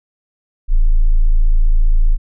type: tone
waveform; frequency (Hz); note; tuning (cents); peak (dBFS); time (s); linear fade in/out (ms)
sine; 27.5; A0; 0; -6; 0.68-2.18; 50
effects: tanh soft clip ceiling -3 dBFS